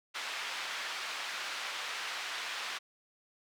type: band-pass noise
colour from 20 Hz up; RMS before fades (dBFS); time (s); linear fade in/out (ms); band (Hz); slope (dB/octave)
pink; -39; 0.14-2.79; 20; 1300 to 4200; 12
effects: none